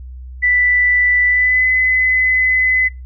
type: tone with pitch glide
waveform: sine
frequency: 1979 to 2022 Hz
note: B6 to B6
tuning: +3 to +40 cents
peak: -11 dBFS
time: 0.42-2.89 s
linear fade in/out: 20 ms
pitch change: +37 cents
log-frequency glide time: 1.27-1.67 s
effects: noise-tail reverb RT60 0.2 s tail -18 dB re dry + added 63 Hz sine -29 dBFS peak until 3.05 s